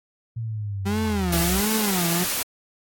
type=linear sweep; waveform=sine; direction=down; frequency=116.54 to 63.2 Hz; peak=-26 dBFS; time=0.36-1.61 s; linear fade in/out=10 ms
type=tone with vibrato; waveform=35% pulse; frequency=192.4 Hz; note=G3; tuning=32 cents flat; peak=-21 dBFS; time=0.85-2.25 s; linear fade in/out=20 ms; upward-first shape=sine; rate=1.4 Hz; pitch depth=230 cents each way
type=noise; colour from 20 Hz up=white; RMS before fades=-26 dBFS; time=1.32-2.43 s; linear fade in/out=5 ms
effects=AAC 64 kbps